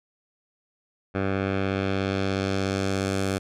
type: tone with low-pass filter sweep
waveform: 10% pulse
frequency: 96.9 Hz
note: G2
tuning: 20 cents flat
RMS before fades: -26 dBFS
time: 1.14-3.39 s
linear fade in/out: 20 ms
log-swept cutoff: 1900 to 10000 Hz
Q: 1.1
effects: none